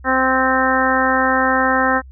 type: harmonic tone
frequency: 260.8 Hz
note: C4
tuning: 5 cents flat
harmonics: 1 / 2 / 3 / 4 / 5 / 6 / 7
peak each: -21 / -21 / -21 / -21 / -21 / -21 / -21 dBFS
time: 0.04-2.02 s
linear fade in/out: 50 ms
effects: added 65 Hz sine -36 dBFS peak until 2.11 s